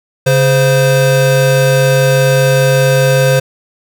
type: tone pair together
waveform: square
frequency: 137.73 / 520 Hz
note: C#3 / C5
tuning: -11 / -11 cents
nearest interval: octave + major seventh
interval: 2300 cents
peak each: -11 dBFS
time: 0.26-3.4 s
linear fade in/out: 10 ms
effects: none